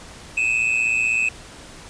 triangle tone pair together, 2518 / 2634 Hz, D#7 / E7, +20 / -2 cents, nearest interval minor second, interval 78 cents, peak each -19 dBFS, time 0.37-1.29 s, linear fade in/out 5 ms, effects pink hiss -41 dBFS RMS until 1.89 s + resampled to 22050 Hz

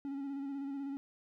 triangle tone with vibrato, 277.2 Hz, C#4, in tune, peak -35 dBFS, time 0.05-0.97 s, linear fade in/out 0 ms, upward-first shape square, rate 16 Hz, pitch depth 28 cents each way, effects none

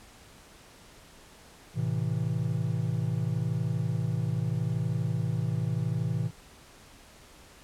triangle chord, A minor, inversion none, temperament equal with one note detuned, 110 / 130.81 / 162.83 Hz, A2 / C3 / E3, 0 / 0 / -21 cents, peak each -29 dBFS, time 1.74-6.31 s, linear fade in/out 50 ms, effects pink hiss -53 dBFS RMS until 7.63 s + low-pass 11000 Hz 12 dB/octave

